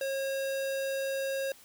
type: tone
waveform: square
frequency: 542 Hz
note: C#5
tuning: 39 cents flat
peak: -31 dBFS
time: 0.01-1.52 s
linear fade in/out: 2 ms
effects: white hiss -56 dBFS RMS until 1.64 s